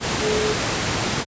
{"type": "tone in noise", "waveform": "sine", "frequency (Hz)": 426.7, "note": "G#4", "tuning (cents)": 47, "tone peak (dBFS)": -20, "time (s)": [0.2, 0.56], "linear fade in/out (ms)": 50, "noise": "pink", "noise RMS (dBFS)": -22, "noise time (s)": [0, 1.25], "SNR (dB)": -1, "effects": ["high-pass 80 Hz 12 dB/octave", "resampled to 16000 Hz"]}